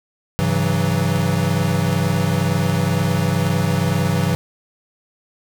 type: tone cluster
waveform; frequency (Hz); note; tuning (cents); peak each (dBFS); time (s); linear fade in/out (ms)
square; 99.6 / 135.2 / 163.8 / 185.9; G2 / C#3 / E3 / F#3; +28 / -43 / -11 / +8; -23 / -23 / -21 / -24; 0.39-4.35; 0
effects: none